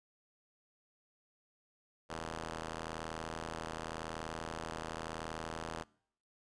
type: ring-modulated tone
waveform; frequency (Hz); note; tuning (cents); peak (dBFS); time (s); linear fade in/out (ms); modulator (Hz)
5% pulse; 80.9; E2; -32; -26; 2.09-5.84; 20; 542
effects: noise-tail reverb RT60 0.7 s tail -26 dB re dry + resampled to 22050 Hz